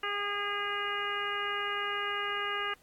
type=harmonic tone with a mistuned harmonic; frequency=408.3 Hz; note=G#4; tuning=29 cents flat; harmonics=1 / 2 / 3 / 4 / 5 / 6 / 7; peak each=-40 / -43 / -35 / -37 / -39 / -44 / -38 dBFS; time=0.03-2.74 s; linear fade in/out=5 ms; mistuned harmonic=2; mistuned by=-15 cents; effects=pink hiss -64 dBFS RMS until 2.82 s + AAC 64 kbps